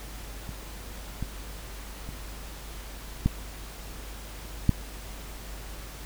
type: clicks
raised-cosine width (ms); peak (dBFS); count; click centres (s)
5; -24 / -19 / -25 / -9 / -6; 5; 0.492 / 1.226 / 2.09 / 3.26 / 4.693
effects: added 50 Hz sine -40 dBFS peak until 6.05 s + pink hiss -44 dBFS RMS until 6.05 s